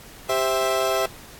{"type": "chord", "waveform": "30% pulse", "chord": "C major", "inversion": "second", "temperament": "equal with one note detuned", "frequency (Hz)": [395, 523.3, 659.3], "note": ["G4", "C5", "E5"], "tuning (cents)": [13, 0, 0], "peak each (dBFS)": [-23, -24, -20], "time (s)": [0.29, 1.06], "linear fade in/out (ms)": 5, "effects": ["pink hiss -44 dBFS RMS until 1.39 s", "AAC 64 kbps"]}